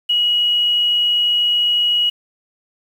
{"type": "tone with quantisation", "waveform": "sine", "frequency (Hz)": 2907, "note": "F#7", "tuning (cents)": -31, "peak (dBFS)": -13, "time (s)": [0.09, 2.1], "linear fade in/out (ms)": 10, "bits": 7, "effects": []}